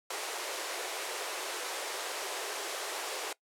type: high-pass noise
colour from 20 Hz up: pink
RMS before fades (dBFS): -37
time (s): 0.1-3.33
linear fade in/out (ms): 5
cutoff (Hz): 370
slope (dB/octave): 48
effects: noise-tail reverb RT60 0.1 s tail -21 dB re dry + low-pass 11000 Hz 12 dB/octave